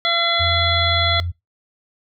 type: harmonic tone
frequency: 680 Hz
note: F5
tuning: 46 cents flat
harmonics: 1 / 2 / 3 / 5 / 6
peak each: -24 / -23 / -22 / -20 / -24 dBFS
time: 0.05-1.2 s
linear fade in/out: 0 ms
type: tone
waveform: sine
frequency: 86.9 Hz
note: F2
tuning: 8 cents flat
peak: -21 dBFS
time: 0.39-1.32 s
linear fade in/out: 20 ms
effects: noise-tail reverb RT60 0.2 s tail -22 dB re dry